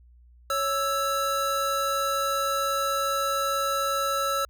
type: tone pair together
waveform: square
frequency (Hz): 554.4 / 1321.1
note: C#5 / E6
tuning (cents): 0 / +3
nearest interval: octave + minor third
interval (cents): 1503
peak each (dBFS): -30 / -26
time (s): 0.5-4.45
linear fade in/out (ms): 2
effects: added 60 Hz sine -51 dBFS peak until 4.49 s